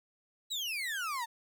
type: exponential sweep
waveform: 35% pulse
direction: down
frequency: 4015 to 889 Hz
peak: -32 dBFS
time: 0.5-1.26 s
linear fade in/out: 20 ms
effects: none